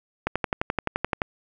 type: click train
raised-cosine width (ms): 0.5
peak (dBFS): -8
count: 12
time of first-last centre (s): 0.27-1.218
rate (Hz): 11.6
effects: none